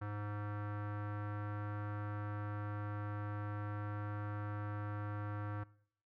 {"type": "tone with low-pass filter", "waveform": "square", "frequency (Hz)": 103.83, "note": "G#2", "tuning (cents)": 0, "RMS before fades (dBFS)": -42, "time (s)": [0.01, 5.64], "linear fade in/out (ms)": 10, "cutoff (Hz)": 1400, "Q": 3.2, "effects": ["noise-tail reverb RT60 0.6 s tail -21 dB re dry"]}